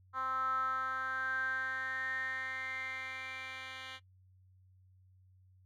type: tone with band-pass filter sweep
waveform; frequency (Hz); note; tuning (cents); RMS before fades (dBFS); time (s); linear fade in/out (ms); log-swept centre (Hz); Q
10% pulse; 261.6; C4; 0; -38; 0.13-4; 50; 1200 to 2700; 9.9
effects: noise-tail reverb RT60 0.1 s tail -18 dB re dry + added 93 Hz sine -61 dBFS peak until 5.65 s